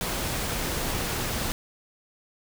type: noise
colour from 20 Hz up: pink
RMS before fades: -29 dBFS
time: 0.01-1.52 s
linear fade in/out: 0 ms
effects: none